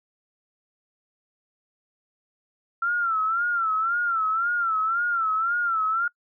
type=tone with vibrato; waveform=sine; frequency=1355 Hz; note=E6; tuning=47 cents sharp; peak=-21 dBFS; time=2.82-6.08 s; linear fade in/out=5 ms; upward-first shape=sine; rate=1.9 Hz; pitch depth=100 cents each way; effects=noise-tail reverb RT60 0.1 s tail -26 dB re dry